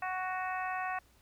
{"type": "harmonic tone", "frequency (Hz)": 370.9, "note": "F#4", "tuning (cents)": 4, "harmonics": [2, 3, 4, 5, 6, 7], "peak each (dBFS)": [-36, -39, -42, -41, -51, -45], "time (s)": [0.02, 0.99], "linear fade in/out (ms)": 5, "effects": ["added 60 Hz sine -66 dBFS peak until 1.21 s", "pink hiss -66 dBFS RMS until 1.21 s"]}